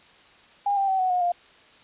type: tone with pitch steps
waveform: sine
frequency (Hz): 809 / 786.4 / 764.5 / 743.1 / 722.4 / 702.2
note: G#5 / G5 / G5 / F#5 / F#5 / F5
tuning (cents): -46 / +5 / -44 / +7 / -42 / +9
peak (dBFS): -20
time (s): 0.66-1.32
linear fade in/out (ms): 5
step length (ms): 110
effects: white hiss -53 dBFS RMS until 1.83 s + resampled to 8000 Hz